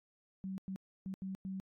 sine tone bursts at uneven times, 190.8 Hz, G3, 47 cents flat, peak -38 dBFS, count 5, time 0.44-0.58 / 0.68-0.76 / 1.06-1.14 / 1.22-1.35 / 1.45-1.6 s, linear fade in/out 0 ms, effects AAC 48 kbps

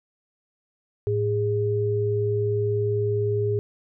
sine tone pair together, 108.73 / 410.5 Hz, A2 / G#4, -20 / -20 cents, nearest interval octave + major seventh, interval 2300 cents, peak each -24 / -23 dBFS, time 1.07-3.59 s, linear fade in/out 0 ms, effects none

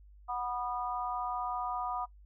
harmonic tone, 245.1 Hz, B3, 13 cents flat, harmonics 3 / 4 / 5, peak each -36 / -38 / -38 dBFS, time 0.28-2.06 s, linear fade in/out 20 ms, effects noise-tail reverb RT60 0.1 s tail -19 dB re dry + added 50 Hz sine -53 dBFS peak until 2.25 s

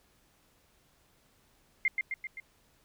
sine tone with echo, 2100 Hz, C7, 6 cents sharp, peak -23 dBFS, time 1.85-1.88 s, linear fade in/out 2 ms, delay 130 ms, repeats 4, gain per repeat -4 dB, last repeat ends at 2.4 s, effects pink hiss -67 dBFS RMS until 2.84 s

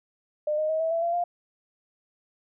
sine tone with pitch steps, 603 / 618.2 / 633.7 / 649.6 / 666 / 682.7 / 699.9 Hz, D5 / D#5 / D#5 / E5 / E5 / F5 / F5, +46 / -11 / +32 / -26 / +18 / -40 / +4 cents, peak -23 dBFS, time 0.47-1.24 s, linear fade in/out 5 ms, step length 110 ms, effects none

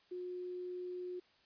sine tone with quantisation, 360.6 Hz, F#4, 45 cents flat, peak -40 dBFS, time 0.11-1.2 s, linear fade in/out 10 ms, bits 11, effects white hiss -69 dBFS RMS until 1.45 s + resampled to 11025 Hz

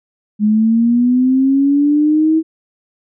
sine linear sweep, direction up, 207.8 to 322.7 Hz, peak -9 dBFS, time 0.39-2.43 s, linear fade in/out 50 ms, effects none

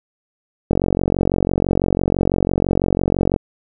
click train, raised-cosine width 2 ms, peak -3 dBFS, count 123, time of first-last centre 0.71-3.362 s, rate 46 Hz, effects none

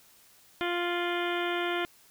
harmonic tone with a mistuned harmonic, 349.2 Hz, F4, in tune, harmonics 1 / 2 / 3 / 4 / 5 / 6 / 7 / 8 / 9 / 10, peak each -31 / -35 / -39 / -36 / -39 / -39 / -41 / -44 / -41 / -44 dBFS, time 0.61-1.85 s, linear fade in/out 0 ms, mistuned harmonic 8, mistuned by +66 cents, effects white hiss -59 dBFS RMS until 2.1 s

